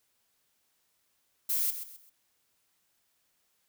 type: noise with echo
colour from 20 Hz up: violet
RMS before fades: -29 dBFS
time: 1.49-1.71 s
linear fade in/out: 10 ms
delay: 130 ms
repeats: 3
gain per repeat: -10 dB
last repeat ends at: 2.1 s
effects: white hiss -74 dBFS RMS until 3.68 s